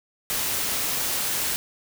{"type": "noise", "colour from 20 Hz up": "white", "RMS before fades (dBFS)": -26, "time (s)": [0.3, 1.56], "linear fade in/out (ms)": 0, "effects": []}